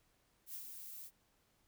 violet noise with ADSR envelope, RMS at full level -45 dBFS, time 0.46-1.11 s, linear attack 78 ms, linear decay 92 ms, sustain -5 dB, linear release 56 ms, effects pink hiss -75 dBFS RMS until 1.67 s

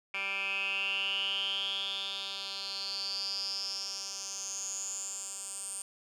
10% pulse tone with band-pass filter sweep, 196 Hz, G3, in tune, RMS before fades -36 dBFS, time 0.14-5.82 s, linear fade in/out 2 ms, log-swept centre 2300 to 8700 Hz, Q 9.6, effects none

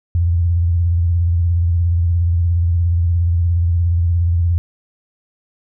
sine tone with vibrato, 85.6 Hz, F2, 34 cents flat, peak -12 dBFS, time 0.15-4.58 s, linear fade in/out 0 ms, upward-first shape sine, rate 17 Hz, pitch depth 70 cents each way, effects none

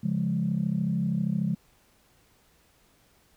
sine chord, Db major, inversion none, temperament equal with one note detuned, 139.96 / 174.61 / 207.7 Hz, Db3 / F3 / Ab3, +17 / 0 / 0 cents, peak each -30 / -27 / -28 dBFS, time 0.03-1.55 s, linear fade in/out 10 ms, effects tanh soft clip ceiling -16 dBFS + pink hiss -63 dBFS RMS until 3.36 s

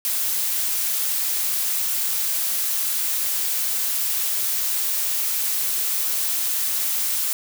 blue noise, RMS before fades -23 dBFS, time 0.05-7.33 s, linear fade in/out 0 ms, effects none

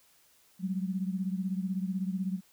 sine beating tone pair, 185 / 201 Hz, F#3 / G3, 0 / +44 cents, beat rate 16 Hz, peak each -31 / -35 dBFS, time 0.59-2.41 s, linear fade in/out 50 ms, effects white hiss -64 dBFS RMS until 2.52 s

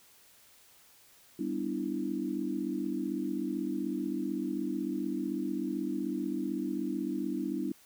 sine chord, E minor seventh, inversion first, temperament equal, 196 / 246.9 / 293.7 / 329.6 Hz, G3 / B3 / D4 / E4, 0 / 0 / 0 / 0 cents, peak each -38 / -37 / -35 / -36 dBFS, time 1.39-7.72 s, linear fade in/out 5 ms, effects white hiss -60 dBFS RMS until 7.85 s

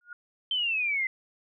sine tone with exponential growth, 1433 Hz, F6, 44 cents sharp, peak -35 dBFS, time 0.01-0.13 s, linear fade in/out 2 ms, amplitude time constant 26 ms
sine exponential sweep, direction down, 3136 to 2036 Hz, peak -25 dBFS, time 0.51-1.07 s, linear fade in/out 2 ms
effects none

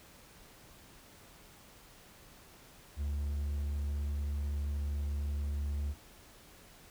triangle tone, 72.1 Hz, D2, 31 cents flat, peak -30 dBFS, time 2.96-5.95 s, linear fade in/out 50 ms, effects pink hiss -57 dBFS RMS until 6.9 s

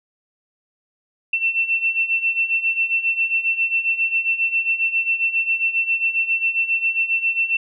sine beating tone pair, 2687 / 2694.4 Hz, E7 / E7, +33 / +37 cents, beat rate 7.4 Hz, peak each -23 / -19 dBFS, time 1.33-7.57 s, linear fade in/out 5 ms, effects none

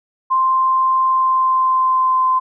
sine tone with pitch glide, 1046.5 to 1033.9 Hz, C6 to C6, 0 to -21 cents, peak -12 dBFS, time 0.3-2.4 s, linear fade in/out 20 ms, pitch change -21 cents, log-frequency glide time 1.04-2.28 s, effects none

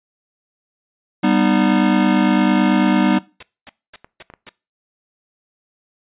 square chord, G augmented, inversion none, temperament just, 196 / 245 / 306.2 Hz, G3 / B3 / D#4, 0 / -14 / -28 cents, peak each -18 dBFS, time 1.23-3.19 s, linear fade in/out 10 ms
clicks, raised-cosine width 0.5 ms, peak -24 dBFS, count 4, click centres 1.768 / 4.045 / 4.301 / 4.338 s
white noise bursts, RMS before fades -32 dBFS, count 7, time 2.87-4.492 s, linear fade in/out 2 ms, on 26 ms, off 240 ms
effects noise-tail reverb RT60 0.3 s tail -21 dB re dry + resampled to 8000 Hz

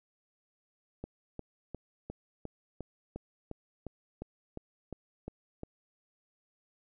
click train, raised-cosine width 2 ms, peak -26 dBFS, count 14, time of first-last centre 1.04-5.634 s, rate 2.83 Hz, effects none

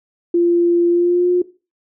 sine tone with pitch glide, 345 to 357.2 Hz, F4 to F4, -21 to +39 cents, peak -11 dBFS, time 0.34-1.42 s, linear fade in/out 5 ms, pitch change +60 cents, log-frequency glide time 0.89-1.3 s, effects noise-tail reverb RT60 0.3 s tail -17 dB re dry

